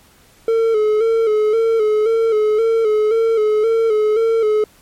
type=tone with vibrato; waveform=triangle; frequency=440 Hz; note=A4; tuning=in tune; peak=-10 dBFS; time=0.48-4.64 s; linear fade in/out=2 ms; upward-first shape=square; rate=1.9 Hz; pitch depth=52 cents each way; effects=pink hiss -50 dBFS RMS until 4.81 s + MP3 64 kbps